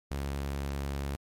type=tone; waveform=sawtooth; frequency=69.7 Hz; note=C#2; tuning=10 cents sharp; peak=-28 dBFS; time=0.11-1.16 s; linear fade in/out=0 ms; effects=MP3 64 kbps